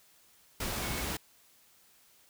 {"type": "tone in noise", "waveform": "sine", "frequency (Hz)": 2205, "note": "C#7", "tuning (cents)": -10, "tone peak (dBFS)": -44, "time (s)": [0.82, 1.02], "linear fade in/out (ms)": 5, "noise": "pink", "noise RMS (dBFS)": -35, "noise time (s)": [0.6, 1.17], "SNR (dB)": -12, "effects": ["white hiss -63 dBFS RMS until 2.29 s"]}